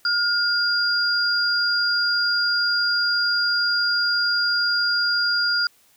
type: tone pair together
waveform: sine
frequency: 1423 / 4817 Hz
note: F6 / D8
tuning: +32 / +43 cents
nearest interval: octave + major sixth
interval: 2111 cents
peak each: -21 dBFS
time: 0.05-5.67 s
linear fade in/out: 2 ms
effects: white hiss -58 dBFS RMS until 5.96 s